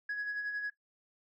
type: tone with tremolo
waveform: sine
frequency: 1672 Hz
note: G#6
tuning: 11 cents sharp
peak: -30 dBFS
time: 0.09-0.7 s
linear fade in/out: 5 ms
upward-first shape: sine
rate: 11 Hz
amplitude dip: 50%
effects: noise-tail reverb RT60 0.1 s tail -18 dB re dry + tanh soft clip ceiling -31 dBFS